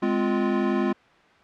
square chord, F minor, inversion first, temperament equal with one note detuned, 207.7 / 257.6 / 349.2 Hz, Ab3 / C4 / F4, 0 / -27 / 0 cents, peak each -26 / -27 / -26 dBFS, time 0.02-0.93 s, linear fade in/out 10 ms, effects white hiss -54 dBFS RMS until 1.43 s + low-pass 2000 Hz 12 dB/octave

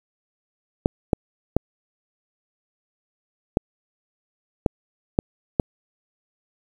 clicks, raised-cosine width 2 ms, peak -3 dBFS, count 7, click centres 0.859 / 1.132 / 1.566 / 3.571 / 4.662 / 5.189 / 5.598 s, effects 7-bit

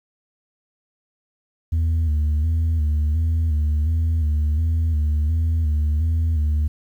sine tone with vibrato, 78.5 Hz, D#2, 16 cents sharp, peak -14 dBFS, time 1.72-6.68 s, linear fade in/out 10 ms, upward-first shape square, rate 1.4 Hz, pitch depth 64 cents each way, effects tanh soft clip ceiling -16 dBFS + 9-bit

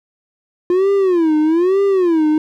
triangle tone with vibrato, 348.8 Hz, F4, 2 cents flat, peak -9 dBFS, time 0.7-2.38 s, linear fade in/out 2 ms, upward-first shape sine, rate 1.1 Hz, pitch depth 230 cents each way, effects none

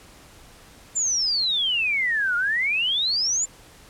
sine exponential two-way sweep, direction down then up, 7310 to 1395 to 7310 Hz, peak -20 dBFS, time 0.95-3.46 s, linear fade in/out 20 ms, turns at 2.36 s, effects pink hiss -49 dBFS RMS until 3.89 s + low-pass 12000 Hz 12 dB/octave

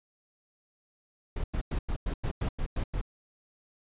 brown noise bursts, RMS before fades -30 dBFS, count 10, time 1.36-3.014 s, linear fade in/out 5 ms, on 79 ms, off 96 ms, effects resampled to 8000 Hz

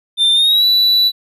triangle tone with pitch glide, 3584 to 3954 Hz, A7 to B7, +31 to +1 cents, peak -8 dBFS, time 0.17-1.12 s, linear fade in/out 50 ms, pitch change +170 cents, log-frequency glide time 0.33-0.65 s, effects none

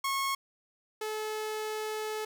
sawtooth tone pair in turn, 1092 / 431.2 Hz, C#6 / A4, -26 / -35 cents, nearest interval octave + major third, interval 1609 cents, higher first, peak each -25 / -29 dBFS, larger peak first, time 0.04-0.35 / 1.01-2.25 s, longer second, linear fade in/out 5 ms, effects none

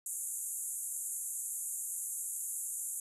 white band-pass noise, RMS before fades -39 dBFS, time 0.06-3 s, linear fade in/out 2 ms, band 6800 to 12000 Hz, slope 96 dB/octave, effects none

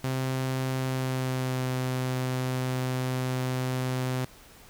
sawtooth tone with pitch glide, 130.81 to 128.34 Hz, C3 to C3, 0 to -33 cents, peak -23 dBFS, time 0.04-4.25 s, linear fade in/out 2 ms, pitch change -33 cents, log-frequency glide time 0.79-1.72 s, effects pink hiss -52 dBFS RMS until 4.69 s

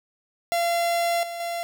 45% pulse tone with level steps, 685 Hz, F5, 34 cents flat, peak -21 / -31 / -27 dBFS, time 0.52-1.63 s, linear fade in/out 0 ms, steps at 1.23 / 1.4 s, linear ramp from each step 2 ms, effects none

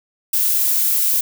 violet noise, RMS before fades -17 dBFS, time 0.33-1.21 s, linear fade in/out 5 ms, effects none

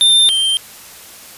square tone pair in turn, 3595 / 3146 Hz, A7 / G7, +36 / +6 cents, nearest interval major second, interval 230 cents, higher first, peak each -8 / -13 dBFS, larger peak first, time 0.01-0.29 / 0.29-0.57 s, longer neither, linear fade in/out 0 ms, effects white hiss -37 dBFS RMS until 1.37 s + resampled to 32000 Hz

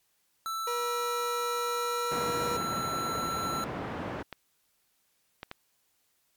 square tone with pitch glide, 1325 to 1341.9 Hz, E6 to E6, +9 to +30 cents, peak -32 dBFS, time 0.46-3.64 s, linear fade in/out 0 ms, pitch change +21 cents, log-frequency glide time 1.41-2.33 s
30% pulse tone, 480 Hz, B4, 49 cents flat, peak -29 dBFS, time 0.67-2.57 s, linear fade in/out 5 ms
pink band-pass noise, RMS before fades -36 dBFS, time 2.11-4.23 s, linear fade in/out 10 ms, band 120 to 1500 Hz, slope 12 dB/octave
clicks, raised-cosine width 0.3 ms, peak -22 dBFS, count 3, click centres 4.327 / 5.431 / 5.514 s
effects white hiss -72 dBFS RMS until 6.36 s + MP3 96 kbps

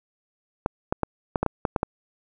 clicks, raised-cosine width 1 ms, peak -8 dBFS, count 9, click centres 0.661 / 0.925 / 1.033 / 1.358 / 1.43 / 1.463 / 1.652 / 1.762 / 1.831 s, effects none

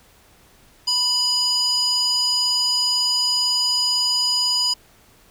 square tone with band-pass filter, 987.8 Hz, B5, in tune, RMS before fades -20 dBFS, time 0.87-4.74 s, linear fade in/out 10 ms, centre 5300 Hz, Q 6.1, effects pink hiss -53 dBFS RMS until 5.3 s

